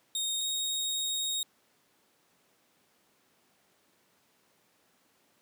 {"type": "tone pair in turn", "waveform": "25% pulse", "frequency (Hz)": [3709, 3748], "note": ["A#7", "A#7"], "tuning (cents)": [-9, 9], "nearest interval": "unison", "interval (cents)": 18, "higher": "second", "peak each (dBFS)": [-26, -26], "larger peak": "neither", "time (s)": [[0.15, 0.41], [0.41, 1.43]], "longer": "second", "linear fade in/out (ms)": 2, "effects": ["pink hiss -68 dBFS RMS until 5.41 s", "high-pass 200 Hz 12 dB/octave"]}